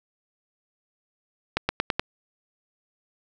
accelerating click train, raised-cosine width 0.3 ms, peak -6 dBFS, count 5, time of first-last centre 1.57-1.995 s, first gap 120 ms, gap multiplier 0.92, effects none

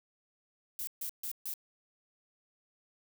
violet noise bursts, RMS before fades -38 dBFS, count 4, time 0.79-1.538 s, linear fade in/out 0 ms, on 82 ms, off 140 ms, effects none

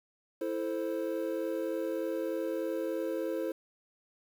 triangle chord, A minor, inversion second, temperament equal, 329.6 / 440 / 523.3 Hz, E4 / A4 / C5, 0 / 0 / 0 cents, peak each -33 / -35 / -33 dBFS, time 0.41-3.52 s, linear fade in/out 5 ms, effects 9-bit

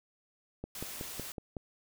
click train, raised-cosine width 2 ms, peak -25 dBFS, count 6, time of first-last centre 0.64-1.568 s, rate 5.39 Hz
white noise, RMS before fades -43 dBFS, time 0.75-1.32 s, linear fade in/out 2 ms
effects none

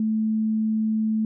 sine tone, 218.5 Hz, A3, 12 cents flat, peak -20 dBFS, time 0-1.25 s, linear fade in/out 2 ms, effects none

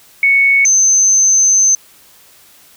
sine tone pair in turn, 2217 / 6202 Hz, C#7 / G8, 0 / -19 cents, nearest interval octave + tritone, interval 1781 cents, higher second, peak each -7 dBFS, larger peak neither, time 0.23-0.65 / 0.65-1.75 s, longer second, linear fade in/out 2 ms, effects white hiss -45 dBFS RMS until 2.76 s

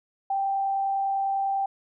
sine tone with frequency modulation, 784 Hz, G5, in tune, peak -23 dBFS, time 0.3-1.66 s, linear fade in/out 5 ms, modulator 30 Hz, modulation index 0.22, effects none

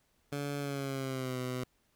15% pulse tone with pitch glide, 143 to 126.66 Hz, D3 to B2, -46 to +44 cents, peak -28 dBFS, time 0.32-1.64 s, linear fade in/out 5 ms, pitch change -210 cents, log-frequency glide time 0.59-1.39 s, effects pink hiss -73 dBFS RMS until 1.95 s

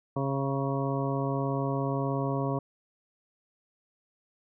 harmonic tone with a mistuned harmonic, 136.8 Hz, C#3, 23 cents flat, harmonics 1 / 2 / 3 / 4 / 5 / 7 / 8, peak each -30 / -33 / -35 / -36 / -37 / -38 / -39 dBFS, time 0.16-2.59 s, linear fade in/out 5 ms, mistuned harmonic 8, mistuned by +25 cents, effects none

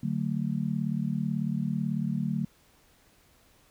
sine chord, D major, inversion none, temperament equal with one note detuned, 146.83 / 185 / 223.1 Hz, D3 / F#3 / A3, 0 / 0 / +24 cents, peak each -31 dBFS, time 0.03-2.45 s, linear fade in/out 5 ms, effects pink hiss -62 dBFS RMS until 3.7 s

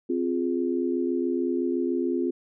sine chord, F minor, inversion second, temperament equal, 261.6 / 349.2 / 415.3 Hz, C4 / F4 / Ab4, 0 / 0 / 0 cents, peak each -27 / -26 / -32 dBFS, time 0.09-2.31 s, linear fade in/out 10 ms, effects none

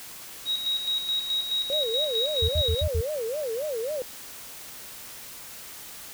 sine tone with tremolo, 3807 Hz, A#7, 36 cents sharp, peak -23 dBFS, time 0.45-2.84 s, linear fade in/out 50 ms, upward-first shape square, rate 4.7 Hz, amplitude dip 55%
sine tone with vibrato, 523.3 Hz, C5, in tune, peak -27 dBFS, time 1.7-4.02 s, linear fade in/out 0 ms, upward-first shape sine, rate 3.7 Hz, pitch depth 290 cents each way
sine tone bursts, 81.4 Hz, E2, 21 cents flat, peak -22 dBFS, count 5, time 2.42-3.01 s, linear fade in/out 5 ms, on 66 ms, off 65 ms
effects white hiss -42 dBFS RMS until 6.13 s

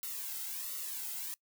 blue noise with flanger, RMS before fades -40 dBFS, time 0.03-1.34 s, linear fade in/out 0 ms, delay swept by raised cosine 1.2 to 1.75 ms, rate 1.4 Hz, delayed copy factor -0.75, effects noise-tail reverb RT60 0.1 s tail -22 dB re dry

